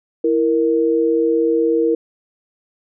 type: tone pair together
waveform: sine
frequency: 329.7 / 466.2 Hz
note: E4 / A#4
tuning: 0 / 0 cents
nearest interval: tritone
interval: 600 cents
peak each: -17 / -15 dBFS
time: 0.24-1.95 s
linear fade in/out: 5 ms
effects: none